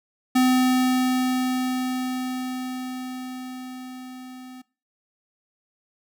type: tone with level ramp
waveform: square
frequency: 255.1 Hz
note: C4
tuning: 44 cents flat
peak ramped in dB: -16 to -40 dBFS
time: 0.35-4.62 s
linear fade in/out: 10 ms
effects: noise-tail reverb RT60 0.4 s tail -23 dB re dry